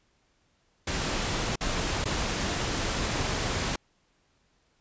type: noise with dropouts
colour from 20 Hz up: pink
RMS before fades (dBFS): -29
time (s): 0.87-3.76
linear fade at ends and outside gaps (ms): 5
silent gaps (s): 1.558-1.608 / 2.043-2.055
effects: pink hiss -69 dBFS RMS until 4.8 s + resampled to 16000 Hz